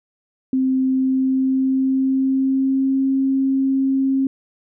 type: tone with pitch glide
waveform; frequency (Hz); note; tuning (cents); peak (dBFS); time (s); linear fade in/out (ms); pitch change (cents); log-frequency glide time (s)
sine; 261.6 to 268.3; C4 to C4; 0 to +44; -15; 0.53-4.27; 2; +44; 0.83-3.04
effects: none